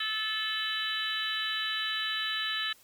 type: harmonic tone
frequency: 435 Hz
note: A4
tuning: 20 cents flat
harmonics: 3 / 4 / 5 / 6 / 7 / 8 / 9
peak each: -39 / -34 / -44 / -42 / -34 / -42 / -35 dBFS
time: 0-2.73 s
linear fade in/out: 5 ms
effects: white hiss -59 dBFS RMS until 2.83 s + MP3 96 kbps